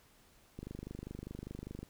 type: click train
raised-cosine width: 3 ms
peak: -30 dBFS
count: 32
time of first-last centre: 0.59-1.83 s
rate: 25 Hz
effects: pink hiss -65 dBFS RMS until 1.89 s